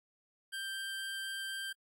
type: tone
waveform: 25% pulse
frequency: 1574 Hz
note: G6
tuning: 7 cents sharp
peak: -34 dBFS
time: 0.52-1.73 s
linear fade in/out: 20 ms
effects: AAC 48 kbps